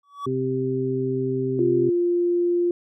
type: tone with exponential growth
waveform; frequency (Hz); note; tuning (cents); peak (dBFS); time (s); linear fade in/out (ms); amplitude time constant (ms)
triangle; 1138; C#6; +45; -23; 0.03-0.26; 5; 49
type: harmonic tone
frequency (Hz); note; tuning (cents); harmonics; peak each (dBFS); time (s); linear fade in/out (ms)
130.6; C3; -3; 1 / 2 / 3; -28 / -27 / -24; 0.26-1.9; 10
type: tone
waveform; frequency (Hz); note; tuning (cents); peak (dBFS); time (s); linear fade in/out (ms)
sine; 349.2; F4; 0; -18; 1.59-2.71; 2
effects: none